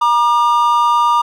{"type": "tone pair together", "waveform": "triangle", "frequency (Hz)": [951, 1201.4], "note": ["A#5", "D6"], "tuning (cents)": [34, 39], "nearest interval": "major third", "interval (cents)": 405, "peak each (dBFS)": -11, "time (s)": [0.01, 1.22], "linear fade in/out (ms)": 10, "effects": []}